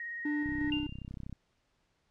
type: tone with vibrato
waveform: sine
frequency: 1874 Hz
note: A#6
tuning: 9 cents sharp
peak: -37 dBFS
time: 0-0.7 s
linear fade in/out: 2 ms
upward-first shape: sine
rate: 18 Hz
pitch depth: 15 cents each way
type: tone with tremolo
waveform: triangle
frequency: 296.5 Hz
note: D4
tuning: 17 cents sharp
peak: -28 dBFS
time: 0.25-0.87 s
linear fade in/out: 5 ms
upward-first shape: square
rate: 2.8 Hz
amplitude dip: 30%
type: click train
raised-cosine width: 5 ms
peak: -30 dBFS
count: 29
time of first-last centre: 0.46-1.327 s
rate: 32.3 Hz
type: tone with exponential decay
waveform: sine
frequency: 2794 Hz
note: F7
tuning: in tune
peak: -30 dBFS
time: 0.72-1.08 s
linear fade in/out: 2 ms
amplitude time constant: 77 ms
effects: pink hiss -75 dBFS RMS until 2.1 s + low-pass 6000 Hz 12 dB/octave